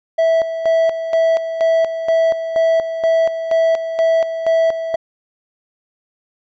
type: tone with tremolo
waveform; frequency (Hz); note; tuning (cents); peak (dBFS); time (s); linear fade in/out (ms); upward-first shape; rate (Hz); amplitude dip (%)
triangle; 655; E5; -11; -9; 0.18-4.96; 10; square; 2.1; 65
effects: resampled to 16000 Hz